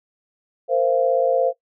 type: chord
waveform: sine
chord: Bb suspended second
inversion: none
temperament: equal with one note detuned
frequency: 466.2 / 523.3 / 686.1 Hz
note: Bb4 / C5 / F5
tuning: 0 / 0 / -31 cents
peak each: -22 / -18 / -22 dBFS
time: 0.68-1.53 s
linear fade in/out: 50 ms
effects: noise-tail reverb RT60 0.1 s tail -17 dB re dry